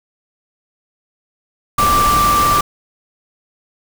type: tone in noise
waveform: sine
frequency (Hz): 1174.7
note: D6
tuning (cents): 0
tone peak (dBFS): -11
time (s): 1.78-2.61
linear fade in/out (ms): 5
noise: pink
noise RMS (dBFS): -19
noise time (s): 1.78-2.61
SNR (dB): +5
effects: none